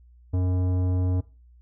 triangle tone with tanh clipping, 91.3 Hz, F#2, 23 cents flat, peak -23 dBFS, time 0.33-1.21 s, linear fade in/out 10 ms, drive 18 dB, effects noise-tail reverb RT60 0.3 s tail -18 dB re dry + added 60 Hz sine -50 dBFS peak until 1.61 s

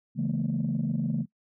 sine chord, A# half-diminished seventh, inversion first, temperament equal with one note detuned, 138.59 / 164.81 / 213.1 / 233.1 Hz, C#3 / E3 / G#3 / A#3, 0 / 0 / +45 / 0 cents, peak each -30 dBFS, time 0.15-1.26 s, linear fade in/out 50 ms, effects noise-tail reverb RT60 0.1 s tail -21 dB re dry + tanh soft clip ceiling -19 dBFS

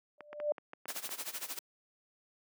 sine tone with exponential growth, 593 Hz, D5, 17 cents sharp, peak -25 dBFS, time 0.18-0.52 s, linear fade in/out 1 ms, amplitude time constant 73 ms
clicks, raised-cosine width 0.5 ms, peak -29 dBFS, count 10, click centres 0.207 / 0.33 / 0.401 / 0.582 / 0.734 / 0.856 / 0.904 / 0.963 / 1.092 / 1.209 s
white noise with tremolo, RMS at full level -38 dBFS, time 0.88-1.59 s, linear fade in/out 2 ms, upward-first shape sine, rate 13 Hz, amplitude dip 85%
effects high-pass 300 Hz 12 dB/octave

